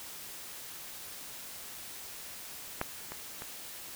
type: clicks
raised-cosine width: 0.5 ms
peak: -15 / -25 / -26 dBFS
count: 3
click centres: 2.814 / 3.12 / 3.421 s
effects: white hiss -45 dBFS RMS until 3.95 s